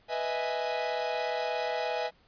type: chord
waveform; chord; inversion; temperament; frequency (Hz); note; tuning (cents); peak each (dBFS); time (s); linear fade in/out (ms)
45% pulse; E major seventh; second; equal; 493.9 / 622.3 / 659.3 / 830.6; B4 / D#5 / E5 / G#5; 0 / 0 / 0 / 0; -35 / -36 / -35 / -34; 0.08-2.11; 50
effects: pink hiss -64 dBFS RMS until 2.27 s + resampled to 11025 Hz